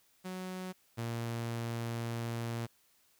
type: tone pair in turn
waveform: sawtooth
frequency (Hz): 185 / 116.54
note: F#3 / A#2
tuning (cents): 0 / 0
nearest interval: minor sixth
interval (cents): 800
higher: first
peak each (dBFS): -35 / -31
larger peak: second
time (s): 0.24-0.73 / 0.97-2.67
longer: second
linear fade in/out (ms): 20
effects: white hiss -69 dBFS RMS until 3.19 s